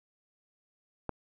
click, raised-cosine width 1 ms, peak -19 dBFS, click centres 1.093 s, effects none

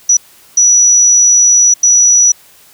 sine tone bursts at uneven times, 5880 Hz, F#8, 12 cents flat, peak -4 dBFS, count 3, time 0.09-0.17 / 0.57-1.74 / 1.83-2.32 s, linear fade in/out 5 ms, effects white hiss -43 dBFS RMS until 2.73 s

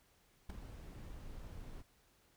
brown noise with ADSR envelope, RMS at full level -38 dBFS, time 0.49-1.83 s, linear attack 12 ms, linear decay 6 ms, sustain -11 dB, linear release 27 ms, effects pink hiss -71 dBFS RMS until 2.36 s

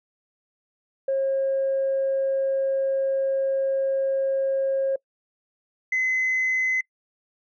sine tone pair in turn, 540 / 2039 Hz, C#5 / C7, -45 / -45 cents, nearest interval octave + major seventh, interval 2300 cents, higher second, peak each -19 dBFS, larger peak neither, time 1.08-4.96 / 5.92-6.81 s, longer first, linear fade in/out 5 ms, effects noise-tail reverb RT60 0.1 s tail -25 dB re dry + tanh soft clip ceiling -17 dBFS

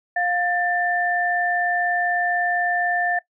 sine tone pair together, 705.6 / 1778 Hz, F5 / A6, +18 / +18 cents, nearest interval octave + major third, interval 1600 cents, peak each -22 dBFS, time 0.16-3.19 s, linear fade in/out 5 ms, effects noise-tail reverb RT60 0.1 s tail -19 dB re dry

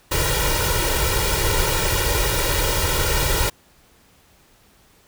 pink noise with comb filter, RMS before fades -20 dBFS, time 0.11-3.5 s, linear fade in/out 10 ms, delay 2.1 ms, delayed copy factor +0.95, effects pink hiss -55 dBFS RMS until 5.07 s

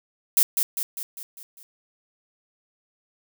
violet noise with echo, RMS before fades -17 dBFS, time 0.37-0.43 s, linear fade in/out 0 ms, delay 200 ms, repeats 6, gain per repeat -5 dB, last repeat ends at 1.63 s, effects none

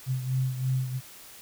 sine beating tone pair, 129.3 / 132.3 Hz, C3 / C3, -20 / +20 cents, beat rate 3 Hz, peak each -26 / -32 dBFS, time 0.06-1.01 s, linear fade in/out 50 ms, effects white hiss -48 dBFS RMS until 1.41 s

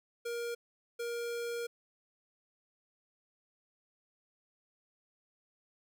square tone bursts at uneven times, 471.4 Hz, A#4, 19 cents sharp, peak -36 dBFS, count 2, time 0.25-0.55 / 0.99-1.67 s, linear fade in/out 10 ms, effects none

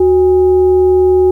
sine tone with frequency modulation, 370 Hz, F#4, in tune, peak -6 dBFS, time 0-1.31 s, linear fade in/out 5 ms, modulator 445 Hz, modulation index 0.31, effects 8-bit

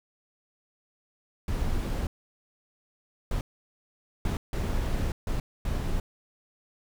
brown noise bursts at uneven times, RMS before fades -28 dBFS, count 6, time 1.48-2.07 / 3.31-3.41 / 4.25-4.37 / 4.53-5.12 / 5.27-5.4 / 5.65-6 s, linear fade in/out 2 ms, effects none

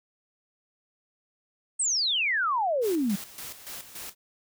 sine exponential sweep, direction down, 8700 to 185 Hz, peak -23 dBFS, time 1.79-3.16 s, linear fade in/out 10 ms
white noise with tremolo, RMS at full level -39 dBFS, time 2.81-4.15 s, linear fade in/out 50 ms, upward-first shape square, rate 3.5 Hz, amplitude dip 65%
effects none

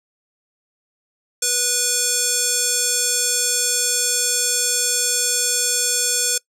square tone with band-pass filter, 490 Hz, B4, 14 cents flat, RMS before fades -20 dBFS, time 1.42-6.38 s, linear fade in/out 5 ms, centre 7600 Hz, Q 2.4, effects noise-tail reverb RT60 0.1 s tail -22 dB re dry

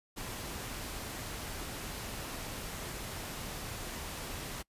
pink noise, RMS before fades -41 dBFS, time 0.16-4.63 s, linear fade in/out 20 ms, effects noise-tail reverb RT60 0.1 s tail -24 dB re dry + resampled to 32000 Hz

